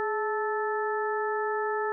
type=harmonic tone with a mistuned harmonic; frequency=436.8 Hz; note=A4; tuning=13 cents flat; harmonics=1 / 2 / 3 / 4; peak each=-29 / -32 / -34 / -35 dBFS; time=0-1.92 s; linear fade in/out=0 ms; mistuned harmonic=1; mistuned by=-61 cents; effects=none